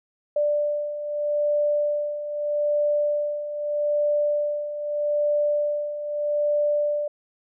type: beating tone pair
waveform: sine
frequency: 589 / 589.8 Hz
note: D5 / D5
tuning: +5 / +7 cents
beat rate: 0.8 Hz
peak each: -28 / -22 dBFS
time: 0.36-7.08 s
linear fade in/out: 5 ms
effects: none